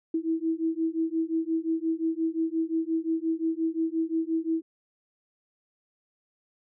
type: beating tone pair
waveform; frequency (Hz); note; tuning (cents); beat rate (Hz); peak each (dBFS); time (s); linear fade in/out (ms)
sine; 322.3 / 328; E4 / E4; -39 / -9; 5.7; -28; 0.14-4.62; 5
effects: none